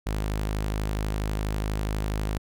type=tone; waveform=sawtooth; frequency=52.2 Hz; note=G#1; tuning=10 cents sharp; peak=-22 dBFS; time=0.06-2.38 s; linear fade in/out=10 ms; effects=none